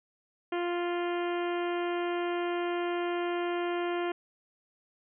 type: harmonic tone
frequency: 349.2 Hz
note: F4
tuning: in tune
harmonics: 1 / 2 / 3 / 4 / 5 / 6 / 7 / 8 / 9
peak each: -30 / -36 / -40 / -42 / -44 / -46 / -47 / -48 / -49 dBFS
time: 0.52-4.12 s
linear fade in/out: 5 ms
effects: none